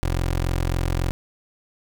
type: tone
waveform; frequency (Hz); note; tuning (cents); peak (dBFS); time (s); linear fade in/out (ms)
20% pulse; 43.62; F1; -1; -16; 0.03-1.11; 0
effects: none